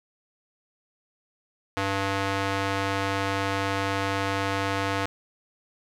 square tone with band-pass filter, 98 Hz, G2, in tune, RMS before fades -27 dBFS, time 1.77-5.06 s, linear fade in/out 0 ms, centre 1500 Hz, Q 0.55, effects none

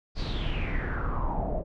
brown noise with low-pass filter sweep, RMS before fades -29 dBFS, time 0.15-1.64 s, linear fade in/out 50 ms, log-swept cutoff 4800 to 570 Hz, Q 6.8, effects none

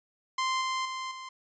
sawtooth tone with level steps, 1043 Hz, C6, 6 cents flat, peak -23 / -25 / -30 / -36 dBFS, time 0.38-1.29 s, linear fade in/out 5 ms, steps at 0.61 / 0.85 / 1.11 s, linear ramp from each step 5 ms, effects resampled to 16000 Hz

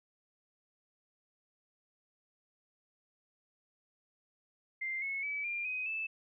sine tone with pitch steps, 2093 / 2191 / 2293 / 2400 / 2512 / 2629 Hz, C7 / C#7 / D7 / D7 / D#7 / E7, 0 / -21 / -42 / +37 / +16 / -5 cents, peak -34 dBFS, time 4.81-6.07 s, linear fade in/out 10 ms, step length 210 ms, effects none

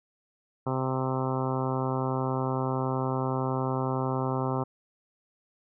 harmonic tone, 130.81 Hz, C3, in tune, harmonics 1 / 2 / 3 / 4 / 5 / 6 / 7 / 8 / 9 / 10, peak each -30 / -33 / -34 / -36 / -39 / -37 / -37 / -38 / -41 / -41 dBFS, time 0.66-4.64 s, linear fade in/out 10 ms, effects none

